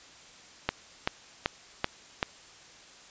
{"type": "click train", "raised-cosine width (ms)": 0.3, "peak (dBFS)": -9, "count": 5, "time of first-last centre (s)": [0.69, 2.228], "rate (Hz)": 2.6, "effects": ["white hiss -52 dBFS RMS until 3.1 s", "resampled to 16000 Hz"]}